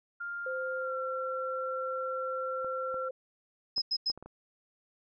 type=tone with pitch glide; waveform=sine; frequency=1400 to 1359.4 Hz; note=F6 to F6; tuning=+4 to -47 cents; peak=-35 dBFS; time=0.2-3.09 s; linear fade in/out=10 ms; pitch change=-51 cents; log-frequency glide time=0.78-0.95 s
type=tone; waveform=sine; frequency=519 Hz; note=C5; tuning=14 cents flat; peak=-34 dBFS; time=0.46-3.11 s; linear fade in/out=5 ms
type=clicks; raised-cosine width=1 ms; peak=-33 dBFS; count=7; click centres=2.646 / 2.943 / 3.78 / 4.101 / 4.176 / 4.226 / 4.26 s
type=tone bursts; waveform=sine; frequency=5110 Hz; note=D#8; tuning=45 cents sharp; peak=-27 dBFS; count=3; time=3.76-4.117 s; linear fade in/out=10 ms; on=59 ms; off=90 ms
effects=none